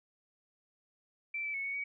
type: tone with pitch steps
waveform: sine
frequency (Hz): 2337 / 2314 / 2204 / 2223 / 2256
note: D7 / D7 / C#7 / C#7 / C#7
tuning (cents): -9 / -26 / -11 / +4 / +30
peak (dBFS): -34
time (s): 1.34-1.84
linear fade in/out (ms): 5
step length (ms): 100
effects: none